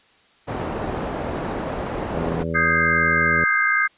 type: low-pass noise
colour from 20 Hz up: white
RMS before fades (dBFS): -27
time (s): 0.47-2.44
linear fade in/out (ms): 20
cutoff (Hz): 710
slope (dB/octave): 12
type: harmonic tone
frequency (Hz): 82.4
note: E2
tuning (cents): 0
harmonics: 1 / 2 / 3 / 4 / 5 / 6 / 7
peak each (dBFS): -31 / -27 / -31 / -35 / -31 / -34 / -32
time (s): 2.15-3.44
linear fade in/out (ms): 0
type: chord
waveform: sine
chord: Ab major seventh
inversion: second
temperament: equal with one note detuned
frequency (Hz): 1244.5 / 1568 / 1628.9 / 2093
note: Eb6 / G6 / Ab6 / C7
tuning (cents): 0 / 0 / -34 / 0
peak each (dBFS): -23 / -21 / -23 / -21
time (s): 2.54-3.88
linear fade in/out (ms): 20
effects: white hiss -56 dBFS RMS until 3.97 s + resampled to 8000 Hz